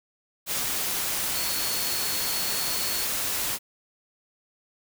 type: tone in noise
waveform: sine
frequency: 4373 Hz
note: C#8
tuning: 24 cents flat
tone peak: -33 dBFS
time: 1.32-3.07 s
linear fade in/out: 50 ms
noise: white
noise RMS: -28 dBFS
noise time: 0.46-3.59 s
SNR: -8 dB
effects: none